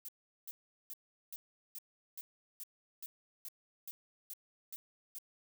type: noise bursts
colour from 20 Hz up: violet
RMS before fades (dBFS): -45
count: 13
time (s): 0.05-5.185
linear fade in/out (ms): 0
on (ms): 35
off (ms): 390
effects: none